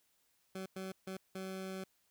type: tone bursts at uneven times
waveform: 20% pulse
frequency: 189.5 Hz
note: F#3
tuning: 42 cents sharp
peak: -36 dBFS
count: 4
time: 0.55-0.66 / 0.76-0.92 / 1.07-1.17 / 1.35-1.84 s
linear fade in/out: 5 ms
effects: white hiss -75 dBFS RMS until 2.1 s